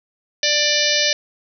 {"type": "harmonic tone with a mistuned harmonic", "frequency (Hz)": 590, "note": "D5", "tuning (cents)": 8, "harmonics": [1, 3, 4, 5, 6, 7, 8, 9, 10], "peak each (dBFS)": [-24, -24, -24, -24, -24, -24, -24, -24, -24], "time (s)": [0.43, 1.13], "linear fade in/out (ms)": 2, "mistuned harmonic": 6, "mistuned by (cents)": 37, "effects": []}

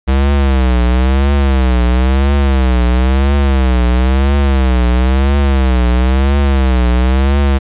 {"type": "tone with vibrato", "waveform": "square", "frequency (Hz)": 65.41, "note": "C2", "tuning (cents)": 0, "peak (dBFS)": -9, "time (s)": [0.07, 7.59], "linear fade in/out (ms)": 20, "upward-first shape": "triangle", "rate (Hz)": 0.99, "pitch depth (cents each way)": 150, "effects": ["resampled to 8000 Hz", "8-bit"]}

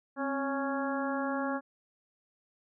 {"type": "harmonic tone with a mistuned harmonic", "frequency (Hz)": 277.2, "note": "C#4", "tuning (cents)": 0, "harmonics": [1, 2, 3, 4, 5, 6], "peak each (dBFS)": [-33, -36, -38, -39, -40, -41], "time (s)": [0.16, 1.61], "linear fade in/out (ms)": 50, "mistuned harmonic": 1, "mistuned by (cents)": -63, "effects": []}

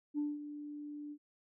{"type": "tone with ADSR envelope", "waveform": "sine", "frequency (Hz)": 294.4, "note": "D4", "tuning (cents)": 4, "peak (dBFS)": -30, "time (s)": [0.14, 1.18], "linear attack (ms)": 43, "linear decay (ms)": 200, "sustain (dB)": -12, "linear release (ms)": 64, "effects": ["tanh soft clip ceiling -28 dBFS"]}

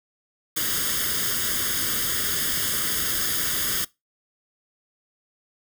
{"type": "noise with comb filter", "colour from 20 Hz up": "white", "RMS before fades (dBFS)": -25, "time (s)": [0.56, 3.85], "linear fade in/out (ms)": 10, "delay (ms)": 0.6, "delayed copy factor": 0.8, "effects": ["noise-tail reverb RT60 0.2 s tail -21 dB re dry"]}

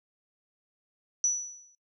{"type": "tone with exponential decay", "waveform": "sine", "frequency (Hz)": 5920, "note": "F#8", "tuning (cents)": 0, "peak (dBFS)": -20, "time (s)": [1.24, 1.75], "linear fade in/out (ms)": 1, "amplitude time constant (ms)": 110, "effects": ["noise-tail reverb RT60 0.1 s tail -19 dB re dry"]}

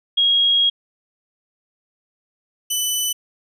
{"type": "tone pair in turn", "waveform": ["sine", "15% pulse"], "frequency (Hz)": [3285, 2993], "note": ["G#7", "F#7"], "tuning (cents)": [-20, 19], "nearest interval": "major second", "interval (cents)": 161, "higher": "first", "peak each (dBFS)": [-13, -12], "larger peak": "second", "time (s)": [[0.17, 0.7], [2.7, 3.13]], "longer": "first", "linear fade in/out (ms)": 10, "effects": []}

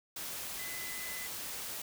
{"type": "tone in noise", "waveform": "sine", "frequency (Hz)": 2016, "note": "B6", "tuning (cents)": 35, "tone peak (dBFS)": -44, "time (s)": [0.59, 1.27], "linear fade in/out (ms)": 5, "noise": "white", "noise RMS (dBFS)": -41, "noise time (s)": [0.16, 1.82], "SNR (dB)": -6, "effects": []}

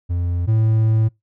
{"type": "tone pair in turn", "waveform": "triangle", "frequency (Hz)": [87.31, 110.51], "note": ["F2", "A2"], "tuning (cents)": [0, 8], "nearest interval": "major third", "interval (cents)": 408, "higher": "second", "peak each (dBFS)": [-16, -11], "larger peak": "second", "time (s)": [[0.09, 0.47], [0.47, 1.09]], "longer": "second", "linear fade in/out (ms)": 20, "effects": ["noise-tail reverb RT60 0.2 s tail -26 dB re dry"]}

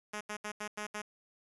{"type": "tone bursts at uneven times", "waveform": "5% pulse", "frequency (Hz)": 209.9, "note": "G#3", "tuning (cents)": 19, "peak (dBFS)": -26, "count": 6, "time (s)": [[0.13, 0.21], [0.29, 0.37], [0.44, 0.52], [0.6, 0.68], [0.77, 0.87], [0.94, 1.02]], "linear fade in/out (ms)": 10, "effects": ["resampled to 24000 Hz", "10-bit"]}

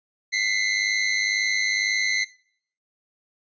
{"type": "tone pair together", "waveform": "sawtooth", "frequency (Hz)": [2007, 2109], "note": ["B6", "C7"], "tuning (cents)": [27, 13], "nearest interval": "minor second", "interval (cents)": 86, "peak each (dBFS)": -21, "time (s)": [0.32, 2.25], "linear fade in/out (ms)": 20, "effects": ["noise-tail reverb RT60 0.6 s tail -20 dB re dry", "resampled to 16000 Hz"]}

